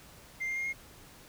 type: tone with pitch steps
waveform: sine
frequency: 2094 / 2110 / 2126 / 2142 Hz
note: C7 / C7 / C7 / C7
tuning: +1 / +14 / +27 / +40 cents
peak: -29 dBFS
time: 0.4-0.732 s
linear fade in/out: 20 ms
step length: 83 ms
effects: tanh soft clip ceiling -30 dBFS + pink hiss -54 dBFS RMS until 1.28 s